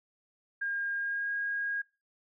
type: tone with pitch glide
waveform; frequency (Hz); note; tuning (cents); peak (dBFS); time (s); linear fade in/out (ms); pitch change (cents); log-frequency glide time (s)
sine; 1615 to 1633.8; G#6 to G#6; -49 to -29; -30; 0.61-1.82; 10; +20; 0.96-1.31
effects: noise-tail reverb RT60 0.3 s tail -22 dB re dry